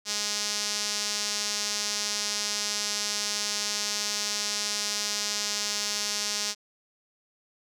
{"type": "tone with band-pass filter", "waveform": "sawtooth", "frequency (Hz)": 207.7, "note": "G#3", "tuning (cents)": 0, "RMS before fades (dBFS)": -30, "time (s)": [0.05, 6.55], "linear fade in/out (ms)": 50, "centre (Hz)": 5500, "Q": 2.4, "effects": []}